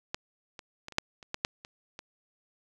clicks, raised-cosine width 0.2 ms, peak -14 / -25 / -23 / -29 / -7 / -30 / -15 / -9 / -27 / -24 dBFS, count 10, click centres 0.145 / 0.592 / 0.884 / 0.923 / 0.984 / 1.228 / 1.344 / 1.449 / 1.649 / 1.991 s, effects none

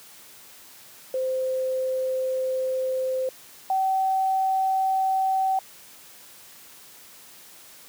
sine tone pair in turn, 519 / 765.1 Hz, C5 / G5, -14 / -42 cents, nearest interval perfect fifth, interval 672 cents, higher second, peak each -23 / -20 dBFS, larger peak second, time 1.14-3.29 / 3.7-5.59 s, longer first, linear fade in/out 2 ms, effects white hiss -48 dBFS RMS until 7.88 s + high-pass 100 Hz 12 dB/octave

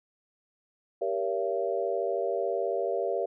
sine chord, G diminished seventh, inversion none, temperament just, 392 / 470.4 / 564.5 / 677.4 Hz, G4 / Bb4 / Db5 / Fb5, 0 / +16 / +31 / +47 cents, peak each -32 dBFS, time 1.01-3.26 s, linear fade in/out 10 ms, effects none

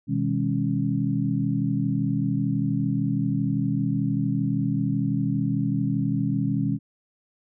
sine tone cluster, 125.3 / 158.2 / 203.3 / 275 Hz, B2 / D#3 / G#3 / C#4, +25 / +29 / -37 / -14 cents, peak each -27 dBFS, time 0.07-6.79 s, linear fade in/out 50 ms, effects none

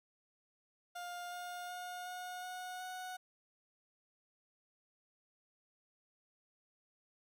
30% pulse tone with pitch steps, 706 / 712.1 / 718.3 / 724.6 / 730.9 / 737.3 Hz, F5 / F5 / F5 / F#5 / F#5 / F#5, +19 / +33 / +48 / -36 / -21 / -6 cents, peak -40 dBFS, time 0.95-3.17 s, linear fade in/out 10 ms, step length 370 ms, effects none

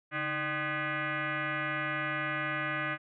sine tone with frequency modulation, 142.7 Hz, D3, 49 cents flat, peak -30 dBFS, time 0.11-2.98 s, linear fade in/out 50 ms, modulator 456 Hz, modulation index 4.7, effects none

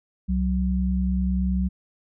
sine tone pair together, 65.41 / 186.4 Hz, C2 / F#3, 0 / +13 cents, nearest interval octave + tritone, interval 1813 cents, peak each -23 dBFS, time 0.28-1.69 s, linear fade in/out 20 ms, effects none

